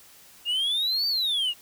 sine exponential two-way sweep, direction up then down, 2788 to 4638 to 2788 Hz, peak -20 dBFS, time 0.45-1.54 s, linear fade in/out 50 ms, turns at 1.07 s, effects tanh soft clip ceiling -22 dBFS + white hiss -52 dBFS RMS until 1.61 s

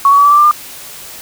sine tone with pitch steps, 1114 / 1128.2 / 1142.7 / 1157.3 / 1172.1 / 1187.1 / 1202.3 Hz, C#6 / C#6 / D6 / D6 / D6 / D6 / D6, +8 / +30 / -48 / -26 / -4 / +18 / +40 cents, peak -4 dBFS, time 0.05-0.512 s, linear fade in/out 2 ms, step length 66 ms, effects white hiss -31 dBFS RMS until 1.21 s

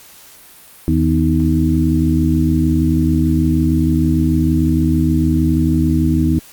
harmonic tone with a mistuned harmonic, 78.9 Hz, D#2, 25 cents sharp, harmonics 1 / 2 / 3 / 4, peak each -17 / -17 / -17 / -17 dBFS, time 0.88-6.39 s, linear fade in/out 0 ms, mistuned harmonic 3, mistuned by +88 cents, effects white hiss -42 dBFS RMS until 6.52 s + Opus 48 kbps

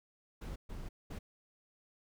brown noise bursts at uneven times, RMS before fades -43 dBFS, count 3, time 0.41-0.56 / 0.69-0.89 / 1.1-1.19 s, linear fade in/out 10 ms, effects none

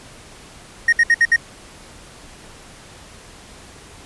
triangle tone bursts, 1864.7 Hz, A#6, in tune, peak -8 dBFS, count 5, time 0.88-1.362 s, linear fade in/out 5 ms, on 46 ms, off 63 ms, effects pink hiss -42 dBFS RMS until 4.05 s + resampled to 24000 Hz

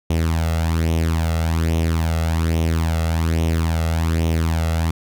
sawtooth tone with flanger, 81.7 Hz, E2, 15 cents flat, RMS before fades -19 dBFS, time 0.1-4.91 s, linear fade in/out 5 ms, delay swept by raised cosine 0.32 to 1.52 ms, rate 1.2 Hz, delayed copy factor +0.65, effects none

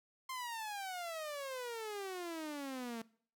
sawtooth exponential sweep, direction down, 1059 to 223.2 Hz, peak -37 dBFS, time 0.29-3.02 s, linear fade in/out 5 ms, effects noise-tail reverb RT60 0.5 s tail -21 dB re dry

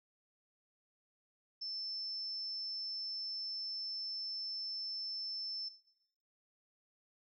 sine tone, 5300 Hz, E8, 9 cents sharp, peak -39 dBFS, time 1.61-5.69 s, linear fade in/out 10 ms, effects noise-tail reverb RT60 1.0 s tail -18 dB re dry

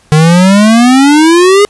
square exponential sweep, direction up, 150.6 to 417.2 Hz, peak -3 dBFS, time 0.12-1.65 s, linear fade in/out 0 ms, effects pink hiss -46 dBFS RMS until 1.69 s + resampled to 24000 Hz

